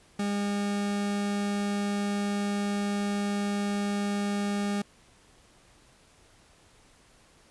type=tone; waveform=40% pulse; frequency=203 Hz; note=G#3; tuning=39 cents flat; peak=-26 dBFS; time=0.19-4.82 s; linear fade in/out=5 ms; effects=pink hiss -59 dBFS RMS until 7.5 s + resampled to 24000 Hz